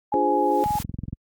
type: tone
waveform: sine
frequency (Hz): 837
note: G#5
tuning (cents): +13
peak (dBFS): -21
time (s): 0.12-0.79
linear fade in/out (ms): 5
type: noise with exponential growth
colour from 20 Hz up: white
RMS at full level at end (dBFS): -34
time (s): 0.14-0.83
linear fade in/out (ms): 5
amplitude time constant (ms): 150
type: chord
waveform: sine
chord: D half-diminished seventh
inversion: none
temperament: equal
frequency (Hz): 293.7 / 349.2 / 415.3 / 523.3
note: D4 / F4 / Ab4 / C5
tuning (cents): 0 / 0 / 0 / 0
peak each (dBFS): -26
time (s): 0.14-0.64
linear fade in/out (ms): 0
type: click train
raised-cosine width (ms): 5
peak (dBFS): -17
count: 11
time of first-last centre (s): 0.66-1.129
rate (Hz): 21.3
effects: high-pass 60 Hz 12 dB/octave + Opus 32 kbps